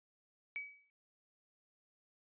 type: tone with exponential decay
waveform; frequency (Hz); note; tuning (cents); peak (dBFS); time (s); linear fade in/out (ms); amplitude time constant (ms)
sine; 2277; C#7; +46; -36; 0.56-0.9; 0; 72
effects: resampled to 8000 Hz